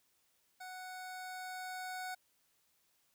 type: tone with level ramp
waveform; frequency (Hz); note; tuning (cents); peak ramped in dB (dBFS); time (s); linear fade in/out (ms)
25% pulse; 740; F#5; 0; -42 to -36; 0.6-2.15; 10
effects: white hiss -75 dBFS RMS until 3.14 s